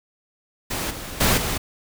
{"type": "noise with level steps", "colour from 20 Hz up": "pink", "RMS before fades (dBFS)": [-26, -34, -18, -25], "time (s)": [0.7, 1.58], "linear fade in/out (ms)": 10, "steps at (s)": [0.9, 1.2, 1.37], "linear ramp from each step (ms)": 10, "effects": []}